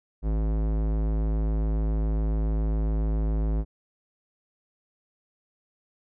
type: tone with low-pass filter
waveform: square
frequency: 53.6 Hz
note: A1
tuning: 45 cents flat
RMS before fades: -25 dBFS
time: 0.22-3.65 s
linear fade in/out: 50 ms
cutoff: 620 Hz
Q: 0.58
effects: none